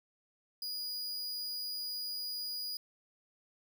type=tone; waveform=45% pulse; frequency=4901 Hz; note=D#8; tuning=27 cents flat; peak=-36 dBFS; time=0.62-2.77 s; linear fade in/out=2 ms; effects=none